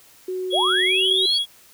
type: tone with pitch glide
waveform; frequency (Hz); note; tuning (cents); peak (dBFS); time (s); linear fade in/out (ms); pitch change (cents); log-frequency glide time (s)
sine; 370 to 378; F#4 to F#4; 0 to +37; -24; 0.28-1.26; 5; +37; 0.87-0.97
type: tone with vibrato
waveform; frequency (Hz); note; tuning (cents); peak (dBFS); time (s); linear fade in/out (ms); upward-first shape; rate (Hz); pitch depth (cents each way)
triangle; 3322; G#7; 0; -18; 0.5-1.46; 50; triangle; 11; 9
type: linear sweep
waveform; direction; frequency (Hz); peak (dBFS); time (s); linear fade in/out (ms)
sine; up; 466.2 to 4599; -20; 0.52-1.39; 20
effects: white hiss -51 dBFS RMS until 1.73 s